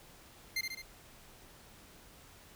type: tone with echo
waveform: 25% pulse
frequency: 2093 Hz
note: C7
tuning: in tune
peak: -28 dBFS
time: 0.56-0.61 s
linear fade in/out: 5 ms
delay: 70 ms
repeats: 3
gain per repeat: -4 dB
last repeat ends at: 0.82 s
effects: pink hiss -57 dBFS RMS until 2.55 s